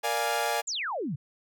sawtooth chord, Bb dominant seventh, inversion none, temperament equal, 466.2 / 587.3 / 698.5 / 830.6 Hz, Bb4 / D5 / F5 / Ab5, 0 / 0 / 0 / 0 cents, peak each -30 / -29 / -28 / -26 dBFS, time 0.03-0.62 s, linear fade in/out 20 ms
sine exponential sweep, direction down, 7720 to 122.2 Hz, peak -29 dBFS, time 0.67-1.16 s, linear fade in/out 10 ms
effects none

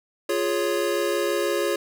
square chord, Db major, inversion first, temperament equal, 349.2 / 415.3 / 554.4 Hz, F4 / Ab4 / Db5, 0 / 0 / 0 cents, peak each -27 dBFS, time 0.29-1.76 s, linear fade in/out 5 ms, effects none

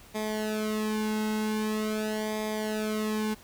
sawtooth tone with flanger, 215.2 Hz, A3, 38 cents flat, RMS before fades -30 dBFS, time 0.14-3.35 s, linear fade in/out 20 ms, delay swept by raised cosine 0.7 to 1.7 ms, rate 0.44 Hz, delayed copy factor -0.85, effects pink hiss -53 dBFS RMS until 3.43 s

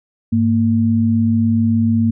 sine tone pair together, 102.05 / 229.1 Hz, G#2 / A#3, -30 / -30 cents, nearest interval octave + major second, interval 1400 cents, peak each -17 / -13 dBFS, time 0.32-2.11 s, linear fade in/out 10 ms, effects none

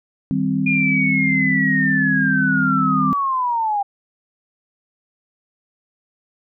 sine chord, C minor, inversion first, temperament just, 156.98 / 196.22 / 261.6 Hz, Eb3 / G3 / C4, +16 / +2 / 0 cents, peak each -23 / -21 / -20 dBFS, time 0.31-3.13 s, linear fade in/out 0 ms
sine linear sweep, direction down, 2431 to 791 Hz, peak -17 dBFS, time 0.66-3.83 s, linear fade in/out 10 ms
effects none

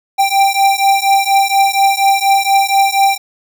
square beating tone pair, 784 / 788.2 Hz, G5 / G5, 0 / +9 cents, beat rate 4.2 Hz, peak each -13 dBFS, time 0.18-3.18 s, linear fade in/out 20 ms, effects none

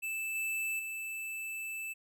square tone with level steps, 2637 Hz, E7, in tune, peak -35 / -33 / -38 dBFS, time 0.02-1.94 s, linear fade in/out 20 ms, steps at 0.35 / 0.79 s, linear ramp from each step 5 ms, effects none

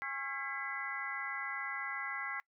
harmonic tone with a mistuned harmonic, 272.6 Hz, C#4, 29 cents flat, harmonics 3 / 4 / 5 / 6 / 7 / 8, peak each -48 / -45 / -44 / -44 / -40 / -52 dBFS, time 0.02-2.4 s, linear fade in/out 0 ms, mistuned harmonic 7, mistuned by +84 cents, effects noise-tail reverb RT60 0.1 s tail -24 dB re dry

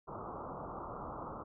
white low-pass noise, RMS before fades -44 dBFS, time 0.07-1.44 s, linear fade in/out 20 ms, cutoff 1300 Hz, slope 96 dB/octave, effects none

